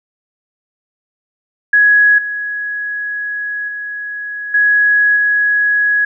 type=tone with level steps; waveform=sine; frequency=1672 Hz; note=G#6; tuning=11 cents sharp; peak=-6 / -18 / -21 / -8 / -10 dBFS; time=1.73-6.05 s; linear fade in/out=5 ms; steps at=2.18 / 3.68 / 4.54 / 5.16 s; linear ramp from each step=5 ms; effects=none